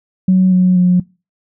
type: tone with pitch steps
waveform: sine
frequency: 186 / 182.91 / 179.87 Hz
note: F#3 / F#3 / F#3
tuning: +9 / -20 / -49 cents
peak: -6 dBFS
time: 0.28-1 s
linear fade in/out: 5 ms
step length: 240 ms
effects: noise-tail reverb RT60 0.3 s tail -24 dB re dry + tanh soft clip ceiling -2 dBFS